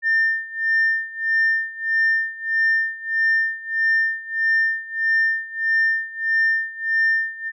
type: tone with tremolo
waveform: sine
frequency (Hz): 1800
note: A6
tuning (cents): +39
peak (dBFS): -13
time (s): 0.02-7.52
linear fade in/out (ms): 50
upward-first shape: sine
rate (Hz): 1.6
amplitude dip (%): 90
effects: tanh soft clip ceiling -12 dBFS